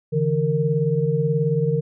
sine tone cluster, 142.9 / 161.4 / 461.6 Hz, D3 / E3 / A#4, -47 / -36 / -17 cents, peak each -22 dBFS, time 0.12-1.81 s, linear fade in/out 20 ms, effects none

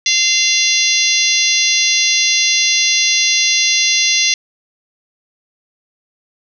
harmonic tone with a mistuned harmonic, 690 Hz, F5, 21 cents flat, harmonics 3 / 4 / 5 / 6 / 7 / 8 / 9, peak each -19 / -19 / -19 / -19 / -19 / -19 / -19 dBFS, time 0.06-4.34 s, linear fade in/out 2 ms, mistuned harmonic 8, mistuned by +37 cents, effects none

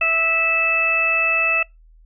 harmonic tone, 656 Hz, E5, 9 cents flat, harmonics 1 / 2 / 3 / 4, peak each -27 / -25 / -28 / -16 dBFS, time 0.01-1.63 s, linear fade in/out 5 ms, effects noise-tail reverb RT60 0.2 s tail -24 dB re dry + added 40 Hz sine -46 dBFS peak until 2.05 s

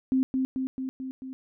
sine tone with echo, 261.6 Hz, C4, in tune, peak -20 dBFS, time 0.12-0.23 s, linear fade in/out 0 ms, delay 220 ms, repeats 5, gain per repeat -3 dB, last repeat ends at 1.33 s, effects none

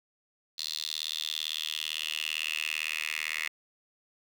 10% pulse tone with high-pass filter sweep, 77.78 Hz, D#2, in tune, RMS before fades -34 dBFS, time 0.58-3.48 s, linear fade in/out 5 ms, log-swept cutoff 4100 to 2200 Hz, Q 6, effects none

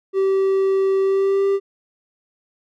triangle tone with pitch glide, 386.5 to 394.4 Hz, G4 to G4, -24 to +11 cents, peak -13 dBFS, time 0.13-1.6 s, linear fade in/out 50 ms, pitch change +35 cents, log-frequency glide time 1.01-1.47 s, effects none

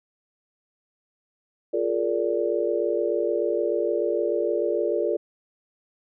sine chord, Bb dominant seventh, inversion second, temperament just, 349.6 / 419.5 / 466.2 / 582.7 Hz, F4 / Ab4 / Bb4 / D5, +2 / +17 / 0 / -14 cents, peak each -27 dBFS, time 1.73-5.17 s, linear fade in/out 10 ms, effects none

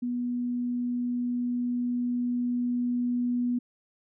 sine tone with level ramp, 244.1 Hz, B3, 20 cents flat, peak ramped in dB -27 to -24 dBFS, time 0.02-3.59 s, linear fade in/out 10 ms, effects none

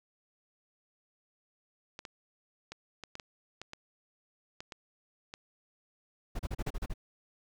clicks, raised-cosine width 0.2 ms, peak -25 dBFS, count 11, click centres 1.991 / 2.052 / 2.72 / 3.037 / 3.154 / 3.198 / 3.616 / 3.734 / 4.605 / 4.722 / 5.339 s
brown noise bursts, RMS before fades -34 dBFS, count 8, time 6.35-6.939 s, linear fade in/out 10 ms, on 43 ms, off 35 ms
effects none

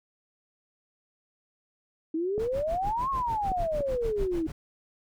sine exponential two-way sweep, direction up then down, 311.1 to 1108.7 to 311.1 Hz, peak -26 dBFS, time 2.14-4.47 s, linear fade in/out 5 ms, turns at 3.1 s
clicks, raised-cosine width 2 ms, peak -21 dBFS, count 3, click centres 2.38 / 3.518 / 3.806 s
brown noise with tremolo, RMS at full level -34 dBFS, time 2.39-4.52 s, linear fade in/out 5 ms, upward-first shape sine, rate 6.7 Hz, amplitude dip 100%
effects none

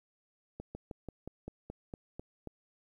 slowing click train, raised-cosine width 2 ms, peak -28 dBFS, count 10, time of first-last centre 0.6-2.473 s, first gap 150 ms, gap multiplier 1.08, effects 11-bit

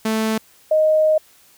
sawtooth / sine tone pair in turn, 220 / 622.3 Hz, A3 / D#5, 0 / 0 cents, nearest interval octave + tritone, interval 1800 cents, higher second, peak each -14 / -12 dBFS, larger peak second, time 0.05-0.38 / 0.71-1.18 s, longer second, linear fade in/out 5 ms, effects white hiss -52 dBFS RMS until 1.57 s

